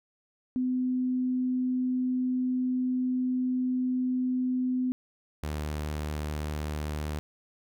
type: tone pair in turn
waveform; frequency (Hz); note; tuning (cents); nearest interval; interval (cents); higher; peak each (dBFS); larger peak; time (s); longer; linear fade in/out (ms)
sine / sawtooth; 253.7 / 75.43; B3 / D2; +47 / +47; octave + major sixth; 2100; first; -25 / -27; first; 0.56-4.92 / 5.43-7.19; first; 0
effects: none